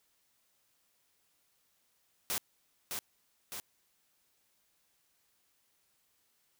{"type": "noise with echo", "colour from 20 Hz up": "white", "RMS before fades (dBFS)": -34, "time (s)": [2.3, 2.38], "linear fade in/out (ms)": 0, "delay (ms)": 610, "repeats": 2, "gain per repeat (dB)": -4, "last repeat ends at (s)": 3.6, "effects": ["white hiss -74 dBFS RMS until 6.59 s"]}